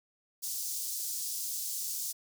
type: high-pass noise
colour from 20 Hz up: pink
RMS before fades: -36 dBFS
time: 0.42-2.13 s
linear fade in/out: 20 ms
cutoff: 5400 Hz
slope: 24 dB/octave
effects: none